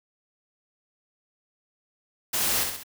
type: noise with echo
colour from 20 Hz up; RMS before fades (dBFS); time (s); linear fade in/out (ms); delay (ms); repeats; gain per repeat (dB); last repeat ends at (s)
white; -26; 2.33-2.64; 10; 65; 3; -5; 2.835
effects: none